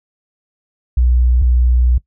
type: tone pair in turn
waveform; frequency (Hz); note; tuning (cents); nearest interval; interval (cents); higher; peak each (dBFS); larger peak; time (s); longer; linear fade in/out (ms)
sine; 61.3 / 61.3; B1 / B1; -12 / -12; unison; 0; neither; -9; neither; 0.97-1.42 / 1.42-1.98; second; 5
effects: noise-tail reverb RT60 0.1 s tail -19 dB re dry